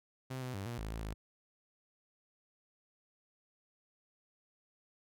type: tone with pitch steps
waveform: sawtooth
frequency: 130.1 / 127 / 98 / 118.9 / 53.2 / 55.6 / 53 Hz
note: C3 / B2 / G2 / A#2 / G#1 / A1 / G#1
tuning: -9 / +49 / 0 / +35 / +42 / +19 / +36 cents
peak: -35 dBFS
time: 0.3-1.14 s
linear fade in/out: 10 ms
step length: 120 ms
effects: none